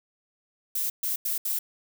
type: noise bursts at uneven times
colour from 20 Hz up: violet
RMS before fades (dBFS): -28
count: 4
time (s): 0.75-0.9 / 1.03-1.16 / 1.25-1.38 / 1.45-1.59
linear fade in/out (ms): 5
effects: none